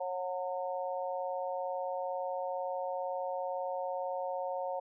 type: harmonic tone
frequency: 182.2 Hz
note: F#3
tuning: 26 cents flat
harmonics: 3 / 4 / 5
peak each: -36 / -38 / -40 dBFS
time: 0-4.8 s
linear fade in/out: 10 ms
effects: none